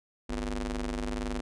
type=ring-modulated tone; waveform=sawtooth; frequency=103.83 Hz; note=G#2; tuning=in tune; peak=-24 dBFS; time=0.29-1.41 s; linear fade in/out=10 ms; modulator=145 Hz; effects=resampled to 22050 Hz